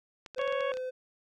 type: clicks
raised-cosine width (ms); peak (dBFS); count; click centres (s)
0.2; -27; 9; 0.262 / 0.347 / 0.383 / 0.415 / 0.477 / 0.525 / 0.607 / 0.739 / 0.771
type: tone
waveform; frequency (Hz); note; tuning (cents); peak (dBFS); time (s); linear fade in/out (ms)
triangle; 511; C5; -41; -31; 0.36-0.91; 20
type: harmonic tone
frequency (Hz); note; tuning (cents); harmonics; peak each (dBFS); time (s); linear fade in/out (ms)
554.4; C#5; 0; 1 / 2 / 3 / 4 / 5 / 6; -31 / -37 / -41 / -43 / -45 / -47; 0.39-0.72; 2
effects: none